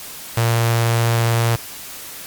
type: tone with notch filter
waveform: sawtooth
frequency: 115.7 Hz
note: A#2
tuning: 13 cents flat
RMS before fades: -17 dBFS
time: 0.37-1.56 s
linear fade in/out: 5 ms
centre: 260 Hz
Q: 1
effects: white hiss -34 dBFS RMS until 2.26 s + Opus 48 kbps